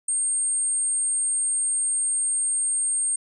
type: tone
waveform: sine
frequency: 8590 Hz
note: C9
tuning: 44 cents sharp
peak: -21 dBFS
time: 0.08-3.16 s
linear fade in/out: 5 ms
effects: none